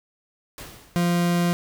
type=noise with exponential decay; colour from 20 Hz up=pink; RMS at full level=-36 dBFS; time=0.58-1.32 s; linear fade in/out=1 ms; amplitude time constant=160 ms
type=tone; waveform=40% pulse; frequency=173.8 Hz; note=F3; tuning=8 cents flat; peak=-18 dBFS; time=0.96-1.53 s; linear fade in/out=0 ms
effects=none